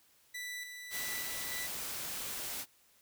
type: tone with tremolo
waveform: sawtooth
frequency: 1975.5 Hz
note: B6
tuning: in tune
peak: -36 dBFS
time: 0.34-1.67 s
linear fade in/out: 10 ms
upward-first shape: square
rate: 1.7 Hz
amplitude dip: 45%
type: noise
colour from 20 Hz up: white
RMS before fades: -40 dBFS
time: 0.9-2.66 s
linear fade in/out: 50 ms
effects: white hiss -67 dBFS RMS until 3.01 s